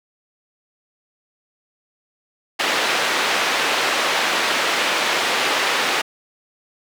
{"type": "band-pass noise", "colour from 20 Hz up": "white", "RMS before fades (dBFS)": -20, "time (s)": [2.59, 6.02], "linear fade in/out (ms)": 10, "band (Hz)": [360, 2900], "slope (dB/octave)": 12, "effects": []}